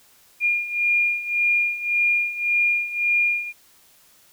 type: beating tone pair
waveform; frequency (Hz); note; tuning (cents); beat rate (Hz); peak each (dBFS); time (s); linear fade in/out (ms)
sine; 2415 / 2416.8; D7 / D7; +48 / +49; 1.8; -24 / -20; 0.4-3.53; 50
effects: white hiss -55 dBFS RMS until 4.32 s